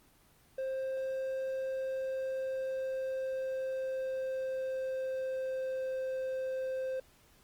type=tone with pitch glide; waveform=triangle; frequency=528 to 522.2 Hz; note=C5 to C5; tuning=+16 to -3 cents; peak=-31 dBFS; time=0.58-7 s; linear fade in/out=5 ms; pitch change=-19 cents; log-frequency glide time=1.51-5.96 s; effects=pink hiss -64 dBFS RMS until 7.43 s + Opus 24 kbps